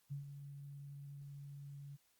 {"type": "tone with ADSR envelope", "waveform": "sine", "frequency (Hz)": 141.4, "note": "C#3", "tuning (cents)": 35, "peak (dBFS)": -39, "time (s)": [0.1, 1.97], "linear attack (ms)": 19, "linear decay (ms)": 120, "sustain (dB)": -9, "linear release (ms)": 22, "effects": ["white hiss -75 dBFS RMS until 2.19 s", "Opus 48 kbps"]}